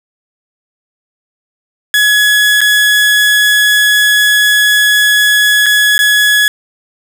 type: tone with dropouts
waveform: 30% pulse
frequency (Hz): 1687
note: G#6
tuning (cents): +27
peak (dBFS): -4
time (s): 1.94-6.48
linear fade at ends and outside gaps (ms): 1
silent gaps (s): 2.607-2.614 / 5.66-5.664 / 5.98-5.99
effects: none